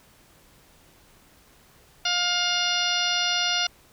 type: harmonic tone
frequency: 708 Hz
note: F5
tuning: 23 cents sharp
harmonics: 1 / 2 / 3 / 4 / 5 / 6 / 7 / 8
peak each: -32 / -29 / -33 / -27 / -29 / -32 / -31 / -32 dBFS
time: 2.05-3.67 s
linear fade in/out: 5 ms
effects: pink hiss -56 dBFS RMS until 3.92 s